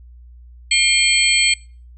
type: tone cluster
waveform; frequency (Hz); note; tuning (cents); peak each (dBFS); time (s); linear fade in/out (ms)
sine; 2147 / 2392 / 3172 / 4348 / 7980; C7 / D7 / G7 / C#8 / B8; +44 / +31 / +20 / -34 / +17; -19; 0.71-1.54; 5
effects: noise-tail reverb RT60 0.4 s tail -24 dB re dry + added 60 Hz sine -39 dBFS peak until 1.97 s